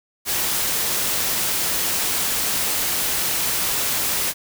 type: noise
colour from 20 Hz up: white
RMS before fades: -22 dBFS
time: 0.25-4.34 s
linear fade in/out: 50 ms
effects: none